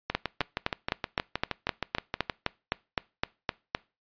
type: two click trains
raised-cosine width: 0.3 ms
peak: -12 / -9 dBFS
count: 15 / 15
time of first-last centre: 0.1-2.298 / 0.15-3.749 s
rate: 6.37 / 3.89 Hz
effects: noise-tail reverb RT60 0.3 s tail -23 dB re dry + resampled to 11025 Hz